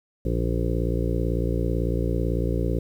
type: harmonic tone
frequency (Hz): 58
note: A#1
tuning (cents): -8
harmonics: 1 / 2 / 3 / 5 / 6 / 7 / 8 / 9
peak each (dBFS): -25 / -28 / -30 / -32 / -33 / -33 / -34 / -35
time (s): 0.25-2.79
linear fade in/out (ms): 5
effects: 9-bit